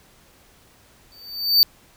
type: tone with exponential growth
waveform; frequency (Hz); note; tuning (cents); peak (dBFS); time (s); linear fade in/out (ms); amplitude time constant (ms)
square; 4590; D8; -40; -9; 1.12-1.63; 0; 110
effects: pink hiss -54 dBFS RMS until 1.96 s